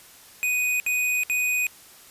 square tone bursts, 2489 Hz, D#7, in tune, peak -22 dBFS, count 3, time 0.43-1.668 s, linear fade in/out 0 ms, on 370 ms, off 64 ms, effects white hiss -49 dBFS RMS until 2.1 s + resampled to 32000 Hz

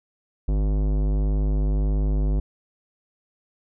sine tone with tanh clipping, 50.8 Hz, G#1, 38 cents flat, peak -21 dBFS, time 0.48-2.4 s, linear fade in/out 5 ms, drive 18 dB, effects none

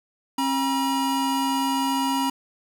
square tone pair together, 269.6 / 960.7 Hz, C#4 / B5, -48 / -48 cents, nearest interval octave + minor seventh, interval 2200 cents, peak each -25 dBFS, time 0.38-2.3 s, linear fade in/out 5 ms, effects none

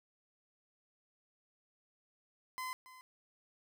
30% pulse tone with echo, 1024 Hz, C6, 38 cents flat, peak -36 dBFS, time 2.58-2.73 s, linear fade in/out 0 ms, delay 280 ms, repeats 1, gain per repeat -15 dB, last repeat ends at 3.01 s, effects none

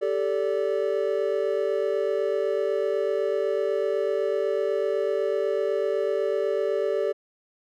triangle chord, G suspended second, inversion none, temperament equal with one note detuned, 392 / 440 / 578.9 Hz, G4 / A4 / D5, 0 / 0 / -25 cents, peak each -25 dBFS, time 0.01-7.13 s, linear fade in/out 20 ms, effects none

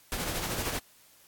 pink noise with tremolo, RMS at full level -31 dBFS, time 0.12-0.79 s, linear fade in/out 2 ms, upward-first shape sine, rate 13 Hz, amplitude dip 45%, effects white hiss -59 dBFS RMS until 1.27 s + AAC 64 kbps

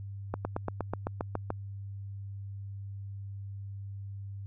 slowing click train, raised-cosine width 1 ms, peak -17 dBFS, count 10, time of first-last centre 0.34-1.504 s, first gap 110 ms, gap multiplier 1.04, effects added 99 Hz sine -38 dBFS peak until 4.46 s

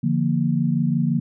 sine chord, Bb major, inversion first, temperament equal with one note detuned, 146.83 / 172.51 / 233.1 Hz, D3 / F3 / Bb3, 0 / -21 / 0 cents, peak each -22 dBFS, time 0.03-1.2 s, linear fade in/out 10 ms, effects none

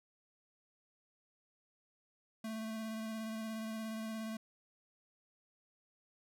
square tone with vibrato, 220.9 Hz, A3, 7 cents sharp, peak -40 dBFS, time 2.44-4.37 s, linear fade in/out 5 ms, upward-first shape square, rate 17 Hz, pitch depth 14 cents each way, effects none

